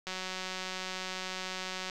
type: click train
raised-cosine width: 0.2 ms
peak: -20 dBFS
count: 341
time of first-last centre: 0.07-1.898 s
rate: 186 Hz
effects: none